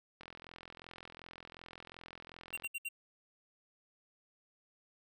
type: click train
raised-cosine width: 0.3 ms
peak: -33 dBFS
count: 105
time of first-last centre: 0.21-2.646 s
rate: 42.7 Hz
type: tone bursts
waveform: square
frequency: 2758 Hz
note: F7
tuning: 22 cents flat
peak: -37 dBFS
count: 4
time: 2.53-2.889 s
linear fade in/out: 10 ms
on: 41 ms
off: 65 ms
effects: none